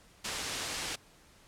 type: low-pass noise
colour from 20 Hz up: white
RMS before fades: -37 dBFS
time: 0.24-0.96 s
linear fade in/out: 10 ms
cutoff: 7000 Hz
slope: 12 dB/octave
effects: pink hiss -60 dBFS RMS until 1.47 s + low-pass 11000 Hz 12 dB/octave